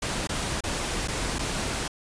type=noise with dropouts; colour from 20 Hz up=pink; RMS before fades=-29 dBFS; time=0.02-1.88 s; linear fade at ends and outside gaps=5 ms; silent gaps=0.273-0.291 / 0.607-0.637 / 1.076-1.082 / 1.386-1.391 s; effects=resampled to 22050 Hz